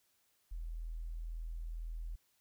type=tone; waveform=sine; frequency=41 Hz; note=E1; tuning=9 cents flat; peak=-39 dBFS; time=0.51-2.16 s; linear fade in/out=10 ms; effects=white hiss -75 dBFS RMS until 2.4 s